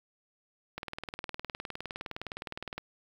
click train, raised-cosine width 0.3 ms, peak -21 dBFS, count 40, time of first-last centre 0.78-2.78 s, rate 19.5 Hz, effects 8-bit

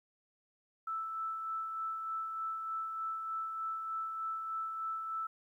sine tone with tremolo, 1318.5 Hz, E6, in tune, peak -34 dBFS, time 0.87-5.27 s, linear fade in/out 5 ms, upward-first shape sine, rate 3.3 Hz, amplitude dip 35%, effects 12-bit

